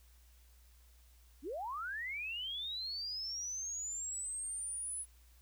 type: linear sweep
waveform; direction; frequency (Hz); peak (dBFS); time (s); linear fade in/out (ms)
sine; up; 234.9 to 10300; -38; 1.42-5.06; 50
effects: added 60 Hz sine -60 dBFS peak until 5.41 s + white hiss -69 dBFS RMS until 5.41 s